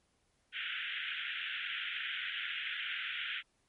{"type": "band-pass noise", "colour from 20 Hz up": "white", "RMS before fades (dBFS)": -39, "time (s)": [0.52, 3.43], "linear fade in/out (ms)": 50, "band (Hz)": [1400, 3400], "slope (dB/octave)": 96, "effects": ["pink hiss -75 dBFS RMS until 3.68 s", "MP3 48 kbps"]}